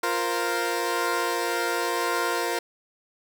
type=chord; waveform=15% pulse; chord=F suspended fourth; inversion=none; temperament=equal; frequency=349.2 / 466.2 / 523.3 Hz; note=F4 / Bb4 / C5; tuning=0 / 0 / 0 cents; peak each=-22 / -21 / -25 dBFS; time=0.03-2.59 s; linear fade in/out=5 ms; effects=none